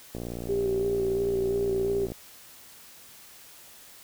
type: click train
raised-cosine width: 2 ms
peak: -22 dBFS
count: 117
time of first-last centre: 0.15-2.119 s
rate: 58.9 Hz
type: tone with vibrato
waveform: sine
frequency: 392 Hz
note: G4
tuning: in tune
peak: -24 dBFS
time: 0.48-2.07 s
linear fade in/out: 20 ms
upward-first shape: square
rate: 2.9 Hz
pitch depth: 22 cents each way
effects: white hiss -50 dBFS RMS until 4.03 s